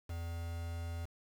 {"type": "tone with quantisation", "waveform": "triangle", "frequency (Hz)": 84.4, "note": "E2", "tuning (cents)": 41, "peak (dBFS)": -36, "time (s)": [0.09, 1.06], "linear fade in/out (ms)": 10, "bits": 8, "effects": []}